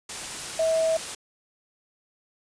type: tone in noise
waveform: sine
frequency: 647 Hz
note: E5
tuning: 32 cents flat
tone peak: -20 dBFS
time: 0.59-0.97 s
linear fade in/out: 5 ms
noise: white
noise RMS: -34 dBFS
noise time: 0.09-1.15 s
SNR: +11 dB
effects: resampled to 22050 Hz